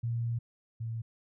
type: tone pair in turn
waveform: sine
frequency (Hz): 117.1 / 113.9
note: A#2 / A#2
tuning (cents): +8 / -40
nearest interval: unison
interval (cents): 48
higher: first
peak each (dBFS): -29 / -33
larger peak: first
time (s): 0.03-0.39 / 0.8-1.02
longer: first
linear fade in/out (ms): 10
effects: none